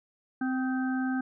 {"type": "harmonic tone with a mistuned harmonic", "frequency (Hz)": 259.5, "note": "C4", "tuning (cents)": -14, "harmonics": [1, 3, 5, 6], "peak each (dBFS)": [-27, -38, -44, -37], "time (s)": [0.41, 1.21], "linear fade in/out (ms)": 5, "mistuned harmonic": 5, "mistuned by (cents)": -43, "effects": []}